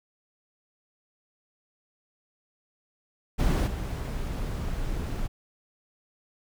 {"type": "noise with level steps", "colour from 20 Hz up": "brown", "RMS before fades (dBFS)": [-23, -31], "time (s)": [3.38, 5.28], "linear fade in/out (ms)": 20, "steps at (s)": 3.66, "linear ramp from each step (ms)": 20, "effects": []}